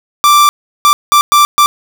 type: tone bursts at uneven times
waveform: 45% pulse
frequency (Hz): 1174.7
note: D6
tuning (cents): 0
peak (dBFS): -4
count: 5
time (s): 0.24-0.49 / 0.85-0.93 / 1.12-1.21 / 1.32-1.45 / 1.58-1.66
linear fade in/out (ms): 0
effects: none